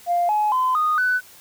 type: tone with pitch steps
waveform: sine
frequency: 698.5 / 845.2 / 1022.7 / 1237.4 / 1497.3 Hz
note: F5 / G#5 / C6 / D#6 / F#6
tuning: 0 / +30 / -40 / -10 / +20 cents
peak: -16 dBFS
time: 0.06-1.21 s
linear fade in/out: 50 ms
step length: 230 ms
effects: tanh soft clip ceiling -12 dBFS + white hiss -47 dBFS RMS until 1.4 s